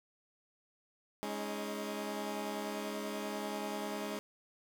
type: chord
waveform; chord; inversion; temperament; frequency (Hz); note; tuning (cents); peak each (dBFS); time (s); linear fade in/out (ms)
15% pulse; Ab suspended fourth; none; equal with one note detuned; 207.7 / 277.2 / 316.7; Ab3 / Db4 / Eb4; 0 / 0 / +31; -33 / -37 / -38; 1.23-4.19; 0
effects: none